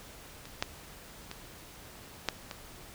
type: clicks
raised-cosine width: 0.2 ms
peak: -28 / -11 / -22 / -10 / -21 dBFS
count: 5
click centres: 0.455 / 0.625 / 1.314 / 2.287 / 2.512 s
effects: pink hiss -50 dBFS RMS until 2.94 s